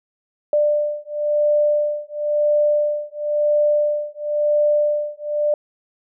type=beating tone pair; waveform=sine; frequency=593 / 593.97 Hz; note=D5 / D5; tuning=+17 / +19 cents; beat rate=0.97 Hz; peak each=-19 dBFS; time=0.53-5.54 s; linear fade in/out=2 ms; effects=none